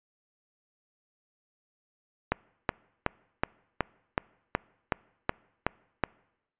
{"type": "click train", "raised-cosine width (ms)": 0.5, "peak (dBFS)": -9, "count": 11, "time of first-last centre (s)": [2.32, 6.037], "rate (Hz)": 2.69, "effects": ["noise-tail reverb RT60 0.9 s tail -25 dB re dry", "resampled to 8000 Hz"]}